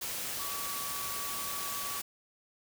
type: tone in noise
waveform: sine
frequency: 1139 Hz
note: C#6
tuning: 47 cents sharp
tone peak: -41 dBFS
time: 0.39-2 s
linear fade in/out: 10 ms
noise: white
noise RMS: -37 dBFS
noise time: 0.01-2.02 s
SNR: -7 dB
effects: none